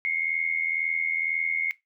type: tone pair together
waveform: sine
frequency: 2117 / 2199 Hz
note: C7 / C#7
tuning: +20 / -14 cents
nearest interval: minor second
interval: 66 cents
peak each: -27 dBFS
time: 0.05-1.71 s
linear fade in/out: 0 ms
effects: noise-tail reverb RT60 0.2 s tail -20 dB re dry